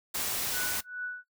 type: noise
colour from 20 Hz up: white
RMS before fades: -32 dBFS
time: 0.14-0.81 s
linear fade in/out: 10 ms
type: tone with tremolo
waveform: sine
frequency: 1480 Hz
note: F#6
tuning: in tune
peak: -31 dBFS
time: 0.52-1.25 s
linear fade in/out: 50 ms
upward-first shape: triangle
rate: 2.4 Hz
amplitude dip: 100%
effects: noise-tail reverb RT60 0.1 s tail -17 dB re dry